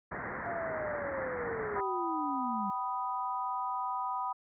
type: low-pass noise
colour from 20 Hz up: white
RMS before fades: -39 dBFS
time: 0.11-1.81 s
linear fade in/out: 10 ms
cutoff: 2000 Hz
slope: 96 dB/octave
type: linear sweep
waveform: sine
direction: down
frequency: 699 to 192.6 Hz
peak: -35 dBFS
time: 0.46-2.7 s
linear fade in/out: 0 ms
type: chord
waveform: sine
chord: G augmented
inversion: none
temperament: equal with one note detuned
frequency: 769.2 / 987.8 / 1244.5 Hz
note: G5 / B5 / D#6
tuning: -33 / 0 / 0 cents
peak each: -38 / -34 / -38 dBFS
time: 1.75-4.33 s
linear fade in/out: 10 ms
effects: high-pass 60 Hz 12 dB/octave